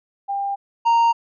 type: tone pair in turn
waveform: sine / triangle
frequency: 797 / 928.2 Hz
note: G5 / A#5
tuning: +28 / -8 cents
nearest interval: minor third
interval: 264 cents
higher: second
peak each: -21 / -11 dBFS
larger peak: second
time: 0.28-0.56 / 0.85-1.13 s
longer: neither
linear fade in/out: 20 ms
effects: resampled to 16000 Hz